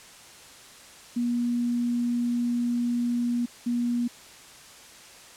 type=tone bursts at uneven times; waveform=sine; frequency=240 Hz; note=B3; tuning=49 cents flat; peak=-23 dBFS; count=2; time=1.16-3.46 / 3.66-4.08 s; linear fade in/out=10 ms; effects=white hiss -48 dBFS RMS until 5.36 s + low-pass 9000 Hz 12 dB/octave